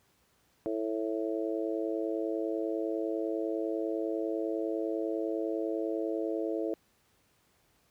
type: harmonic tone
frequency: 110 Hz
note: A2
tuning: in tune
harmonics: 3 / 4 / 5 / 6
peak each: -33 / -35 / -37 / -39 dBFS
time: 0.66-6.74 s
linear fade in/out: 0 ms
effects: pink hiss -69 dBFS RMS until 7.9 s + high-pass 60 Hz 12 dB/octave